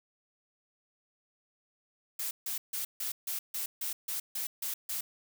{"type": "noise bursts", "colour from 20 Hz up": "blue", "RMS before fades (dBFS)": -35, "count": 11, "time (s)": [2.19, 5.01], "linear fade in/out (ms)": 5, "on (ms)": 120, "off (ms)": 150, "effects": []}